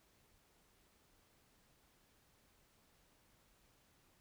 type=silence; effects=pink hiss -72 dBFS RMS until 4.2 s